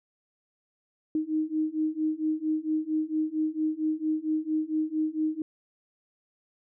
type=beating tone pair; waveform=sine; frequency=309.4 / 313.8 Hz; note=D#4 / D#4; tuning=-10 / +15 cents; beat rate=4.4 Hz; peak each=-29 / -28 dBFS; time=1.15-5.42 s; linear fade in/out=2 ms; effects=none